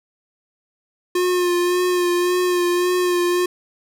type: tone with vibrato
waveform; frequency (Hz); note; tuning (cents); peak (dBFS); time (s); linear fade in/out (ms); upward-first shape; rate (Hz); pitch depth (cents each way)
square; 356.5; F4; +36; -17; 1.15-3.46; 5; sine; 1.8; 26
effects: none